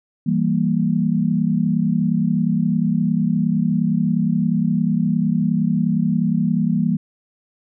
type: chord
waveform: sine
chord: E diminished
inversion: none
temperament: equal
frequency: 164.81 / 196 / 233.1 Hz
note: E3 / G3 / Bb3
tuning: 0 / 0 / 0 cents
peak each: -20 dBFS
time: 0.26-6.97 s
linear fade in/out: 10 ms
effects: none